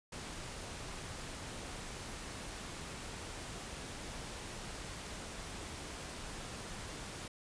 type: noise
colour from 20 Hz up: pink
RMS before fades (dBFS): -45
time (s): 0.12-7.28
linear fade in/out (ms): 5
effects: resampled to 22050 Hz